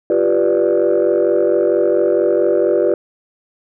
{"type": "chord", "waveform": "sine", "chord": "G dominant seventh", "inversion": "third", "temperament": "equal with one note detuned", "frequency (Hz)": [347.6, 392, 493.9, 587.3], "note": ["F4", "G4", "B4", "D5"], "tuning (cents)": [-8, 0, 0, 0], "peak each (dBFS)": -16, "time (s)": [0.1, 2.94], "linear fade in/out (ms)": 2, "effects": ["tanh soft clip ceiling -6 dBFS"]}